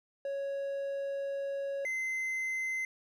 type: tone pair in turn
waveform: triangle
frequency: 554.4 / 2063 Hz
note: C#5 / C7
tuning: 0 / -25 cents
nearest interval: octave + major seventh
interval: 2275 cents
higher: second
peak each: -31 / -30 dBFS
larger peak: second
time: 0.25-1.85 / 1.85-2.85 s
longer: first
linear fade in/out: 2 ms
effects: none